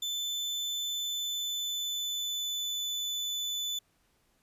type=tone with pitch glide; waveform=35% pulse; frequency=3520 to 3496 Hz; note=A7 to A7; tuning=0 to -12 cents; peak=-30 dBFS; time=0.02-3.79 s; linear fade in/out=5 ms; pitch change=-12 cents; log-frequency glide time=0.74-2.81 s; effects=pink hiss -71 dBFS RMS until 4.42 s + resampled to 32000 Hz